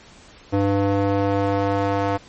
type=tone with band-pass filter sweep; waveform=square; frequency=99.5 Hz; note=G2; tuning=26 cents sharp; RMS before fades=-20 dBFS; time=0.52-2.18 s; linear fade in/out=20 ms; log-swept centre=410 to 750 Hz; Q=1.1; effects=pink hiss -47 dBFS RMS until 2.28 s + MP3 32 kbps